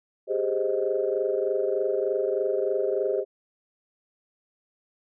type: chord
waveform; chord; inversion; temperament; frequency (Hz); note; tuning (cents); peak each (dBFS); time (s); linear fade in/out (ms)
sine; Ab major seventh; third; equal; 392 / 415.3 / 523.3 / 622.3; G4 / Ab4 / C5 / Eb5; 0 / 0 / 0 / 0; -27 / -28 / -28 / -30; 0.27-3.25; 50
effects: tanh soft clip ceiling -12 dBFS